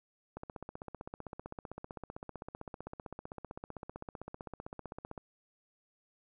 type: click train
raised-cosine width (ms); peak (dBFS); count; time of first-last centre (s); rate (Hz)
1; -28; 76; 0.37-5.178; 15.6
effects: none